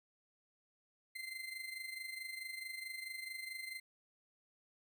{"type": "tone with amplitude modulation", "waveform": "35% pulse", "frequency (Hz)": 2076, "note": "C7", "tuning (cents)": -14, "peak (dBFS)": -39, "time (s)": [1.15, 3.8], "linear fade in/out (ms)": 10, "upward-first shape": "sine", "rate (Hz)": 24.6, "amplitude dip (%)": 65, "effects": []}